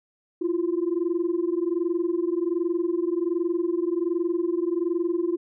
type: tone pair together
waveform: sine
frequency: 333.9 / 355.2 Hz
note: E4 / F4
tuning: +22 / +29 cents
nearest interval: minor second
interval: 107 cents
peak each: -24 dBFS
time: 0.41-5.37 s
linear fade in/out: 10 ms
effects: tanh soft clip ceiling -17 dBFS